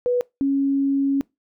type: tone pair in turn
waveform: sine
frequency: 491.4 / 275.8 Hz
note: B4 / C#4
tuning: -9 / -9 cents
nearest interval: minor seventh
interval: 1000 cents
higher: first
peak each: -17 dBFS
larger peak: neither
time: 0.06-0.21 / 0.41-1.21 s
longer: second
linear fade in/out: 0 ms
effects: noise-tail reverb RT60 0.2 s tail -23 dB re dry